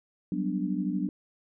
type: chord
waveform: sine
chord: G major seventh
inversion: third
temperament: equal with one note detuned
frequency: 185 / 197.48 / 246.9 / 293.7 Hz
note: F#3 / G3 / B3 / D4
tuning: 0 / +13 / 0 / 0 cents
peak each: -31 / -33 / -34 / -32 dBFS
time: 0.32-1.09 s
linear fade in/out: 2 ms
effects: none